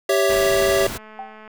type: chord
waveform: square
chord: C# diminished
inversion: second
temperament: equal with one note detuned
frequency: 392 / 556 / 659.3 Hz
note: G4 / C#5 / E5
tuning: 0 / +5 / 0 cents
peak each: -20 / -21 / -22 dBFS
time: 0.09-0.87 s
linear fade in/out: 5 ms
type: noise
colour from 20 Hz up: pink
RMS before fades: -30 dBFS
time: 0.29-0.98 s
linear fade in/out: 10 ms
type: click train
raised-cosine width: 0.5 ms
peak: -28 dBFS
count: 197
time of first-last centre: 0.57-1.477 s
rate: 216 Hz
type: tone with exponential decay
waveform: sine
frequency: 780 Hz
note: G5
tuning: 9 cents flat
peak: -26 dBFS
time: 1.19-1.44 s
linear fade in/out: 1 ms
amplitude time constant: 54 ms
effects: none

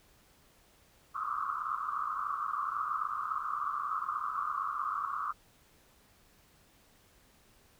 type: band-pass noise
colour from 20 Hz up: white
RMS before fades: -35 dBFS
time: 1.14-5.33 s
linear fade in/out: 20 ms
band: 1100 to 1300 Hz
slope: 96 dB/octave
effects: pink hiss -64 dBFS RMS until 7.79 s

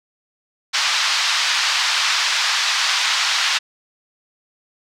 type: band-pass noise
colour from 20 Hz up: white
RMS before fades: -19 dBFS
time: 0.73-3.59 s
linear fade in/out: 20 ms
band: 940 to 5300 Hz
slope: 24 dB/octave
effects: none

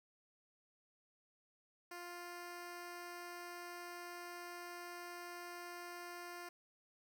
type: tone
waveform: 10% pulse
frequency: 350.3 Hz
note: F4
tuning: 5 cents sharp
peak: -39 dBFS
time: 1.91-6.49 s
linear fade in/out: 5 ms
effects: none

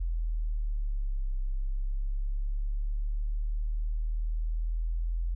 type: exponential two-way sweep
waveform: sine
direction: down then up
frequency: 42.46 to 32.7 to 42.46 Hz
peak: -27 dBFS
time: 0-5.35 s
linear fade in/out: 10 ms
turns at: 1.32 s
effects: none

